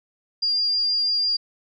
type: tone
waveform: sine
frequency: 4802 Hz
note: D8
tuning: 38 cents sharp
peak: -19 dBFS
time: 0.42-1.37 s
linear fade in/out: 10 ms
effects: none